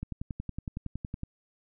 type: click train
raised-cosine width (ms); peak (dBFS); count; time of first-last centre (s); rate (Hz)
5; -22; 14; 0.03-1.234; 10.8
effects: none